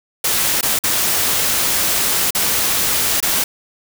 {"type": "noise with dropouts", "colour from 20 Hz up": "white", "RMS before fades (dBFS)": -17, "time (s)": [0.24, 3.44], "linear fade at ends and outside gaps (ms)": 5, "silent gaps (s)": [[0.611, 0.628], [0.79, 0.837], [2.307, 2.348], [3.204, 3.226]], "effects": []}